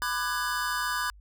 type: chord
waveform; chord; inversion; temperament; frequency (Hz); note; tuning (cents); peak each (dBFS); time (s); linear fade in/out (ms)
square; G# half-diminished seventh; first; just; 996.7 / 1196.1 / 1495.1 / 1661.2; B5 / D6 / F#6 / G#6; +16 / +31 / +18 / 0; -34; 0.02-1.1; 0
effects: added 50 Hz sine -49 dBFS peak until 1.2 s